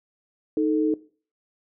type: tone pair together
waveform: sine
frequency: 311.1 / 439.3 Hz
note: D#4 / A4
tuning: 0 / -3 cents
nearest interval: tritone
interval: 597 cents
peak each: -21 / -24 dBFS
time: 0.57-0.94 s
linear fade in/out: 2 ms
effects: noise-tail reverb RT60 0.4 s tail -19 dB re dry